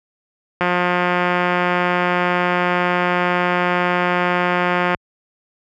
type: click train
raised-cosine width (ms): 0.5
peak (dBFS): -3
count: 773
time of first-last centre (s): 0.61-4.947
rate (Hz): 178
effects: high-pass 60 Hz 12 dB/octave